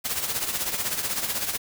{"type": "noise with tremolo", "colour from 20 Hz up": "white", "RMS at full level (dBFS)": -25, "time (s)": [0.04, 1.58], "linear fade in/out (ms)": 20, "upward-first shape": "triangle", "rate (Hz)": 16, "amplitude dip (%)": 70, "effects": []}